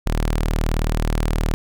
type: tone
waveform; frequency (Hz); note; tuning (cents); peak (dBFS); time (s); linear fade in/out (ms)
sawtooth; 38.89; D#1; 0; -14; 0.06-1.54; 0
effects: none